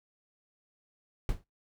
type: noise with exponential decay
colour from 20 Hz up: brown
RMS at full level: -26 dBFS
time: 1.29-1.44 s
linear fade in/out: 1 ms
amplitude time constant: 31 ms
effects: noise-tail reverb RT60 0.2 s tail -24 dB re dry